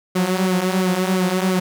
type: tone with flanger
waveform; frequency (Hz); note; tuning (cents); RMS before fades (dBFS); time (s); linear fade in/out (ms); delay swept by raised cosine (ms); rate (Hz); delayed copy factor
sawtooth; 185; F#3; 0; -19; 0.15-1.6; 10; 1.1 to 6.7; 2.9; -0.65
effects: none